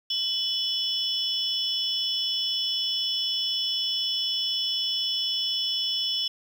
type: tone cluster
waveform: sine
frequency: 2984 / 3408 / 5330 Hz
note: F#7 / G#7 / E8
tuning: +14 / +44 / +18 cents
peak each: -29 dBFS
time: 0.1-6.28 s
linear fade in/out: 5 ms
effects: 8-bit